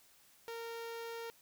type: tone with notch filter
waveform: sawtooth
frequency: 461.7 Hz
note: A#4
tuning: 17 cents flat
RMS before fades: -44 dBFS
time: 0.48-1.3 s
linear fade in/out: 0 ms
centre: 8600 Hz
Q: 1.7
effects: white hiss -65 dBFS RMS until 1.41 s